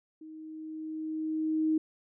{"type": "tone with level ramp", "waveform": "sine", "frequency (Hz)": 314.1, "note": "D#4", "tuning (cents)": 16, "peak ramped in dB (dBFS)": [-44, -23], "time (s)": [0.21, 1.78], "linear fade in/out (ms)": 5, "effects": []}